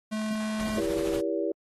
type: tone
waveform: square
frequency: 216 Hz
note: A3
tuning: 32 cents flat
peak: -29 dBFS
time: 0.11-0.81 s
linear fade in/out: 20 ms
type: noise with tremolo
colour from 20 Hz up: pink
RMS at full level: -38 dBFS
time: 0.59-1.21 s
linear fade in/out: 10 ms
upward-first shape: sine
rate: 13 Hz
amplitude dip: 35%
type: chord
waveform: sine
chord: E diminished seventh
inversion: none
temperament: just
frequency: 329.6 / 395.6 / 474.7 / 569.6 Hz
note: E4 / G4 / Bb4 / Db5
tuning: 0 / +16 / +31 / +47 cents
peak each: -30 / -31 / -33 / -32 dBFS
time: 0.77-1.52 s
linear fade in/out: 5 ms
effects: AAC 32 kbps